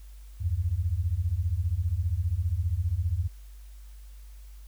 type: beating tone pair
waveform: sine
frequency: 78.2 / 93.2 Hz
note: D#2 / F#2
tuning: +9 / +13 cents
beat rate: 15 Hz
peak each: -28 / -27 dBFS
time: 0.4-3.28 s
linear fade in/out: 20 ms
effects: added 50 Hz sine -43 dBFS peak until 4.67 s + white hiss -61 dBFS RMS until 4.67 s